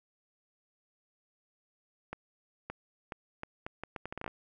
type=accelerating click train; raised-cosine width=0.5 ms; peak=-23 dBFS; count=14; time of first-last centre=2.13-4.279 s; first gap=570 ms; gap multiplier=0.74; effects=none